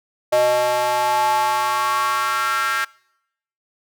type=tone with high-pass filter sweep; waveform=square; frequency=123.47 Hz; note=B2; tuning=in tune; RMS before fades=-19 dBFS; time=0.32-2.85 s; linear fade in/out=10 ms; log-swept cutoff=610 to 1500 Hz; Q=5.2; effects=noise-tail reverb RT60 0.8 s tail -25 dB re dry